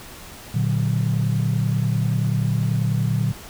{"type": "chord", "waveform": "sine", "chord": "Bb augmented", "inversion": "none", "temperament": "equal", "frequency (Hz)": [116.54, 146.83, 185], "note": ["Bb2", "D3", "F#3"], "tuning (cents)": [0, 0, 0], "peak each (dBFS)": [-20, -22, -25], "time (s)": [0.54, 3.32], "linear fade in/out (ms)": 10, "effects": ["tanh soft clip ceiling -10 dBFS", "pink hiss -40 dBFS RMS until 3.49 s"]}